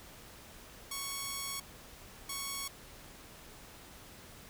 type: tone bursts at uneven times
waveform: 5% pulse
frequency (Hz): 1108.7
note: C#6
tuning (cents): 0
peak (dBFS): -25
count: 2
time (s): 0.91-1.6 / 2.29-2.68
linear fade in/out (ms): 5
effects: pink hiss -53 dBFS RMS until 4.49 s